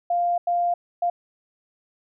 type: tone bursts at uneven times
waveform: sine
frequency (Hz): 698.5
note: F5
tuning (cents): 0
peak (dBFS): -19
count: 3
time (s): 0.1-0.38 / 0.47-0.74 / 1.02-1.1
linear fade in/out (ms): 5
effects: none